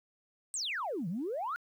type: exponential two-way sweep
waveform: sine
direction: down then up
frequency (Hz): 8700 to 155.56 to 1484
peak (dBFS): -32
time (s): 0.54-1.56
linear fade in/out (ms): 0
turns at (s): 1.08
effects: tanh soft clip ceiling -28 dBFS + 11-bit